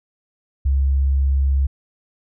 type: tone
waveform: sine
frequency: 68.2 Hz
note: C#2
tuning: 28 cents flat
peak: -14 dBFS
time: 0.65-1.67 s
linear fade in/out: 10 ms
effects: none